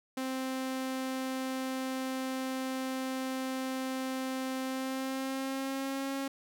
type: tone with pitch glide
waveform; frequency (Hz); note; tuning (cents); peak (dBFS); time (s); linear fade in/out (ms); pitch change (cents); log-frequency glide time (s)
sawtooth; 261.6 to 272.7; C4 to C#4; 0 to -28; -29; 0.17-6.28; 5; +72; 4.63-6.15
effects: none